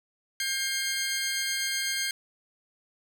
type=tone pair together; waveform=15% pulse; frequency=1597 / 2132 Hz; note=G6 / C7; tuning=+32 / +32 cents; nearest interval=perfect fourth; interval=500 cents; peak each=-24 dBFS; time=0.4-2.11 s; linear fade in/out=2 ms; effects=none